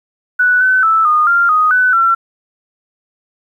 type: tone with pitch steps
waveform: sine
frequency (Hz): 1481 / 1516 / 1316 / 1226 / 1391 / 1247 / 1499 / 1354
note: F#6 / F#6 / E6 / D#6 / F6 / D#6 / F#6 / E6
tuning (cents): +1 / +42 / -3 / -26 / -7 / +3 / +22 / +46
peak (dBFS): -8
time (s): 0.39-2.15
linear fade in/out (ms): 10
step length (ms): 220
effects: 8-bit